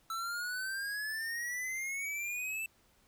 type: exponential sweep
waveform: square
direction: up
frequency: 1318.5 to 2666 Hz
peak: -36 dBFS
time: 0.1-2.66 s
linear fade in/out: 2 ms
effects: pink hiss -68 dBFS RMS until 3.07 s